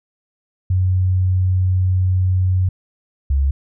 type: tone pair in turn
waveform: sine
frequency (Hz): 92.5 / 68.85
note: F#2 / C#2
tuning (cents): 0 / -11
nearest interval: perfect fourth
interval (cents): 511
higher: first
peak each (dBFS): -13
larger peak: neither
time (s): 0.7-2.69 / 3.3-3.51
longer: first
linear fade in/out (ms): 5
effects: none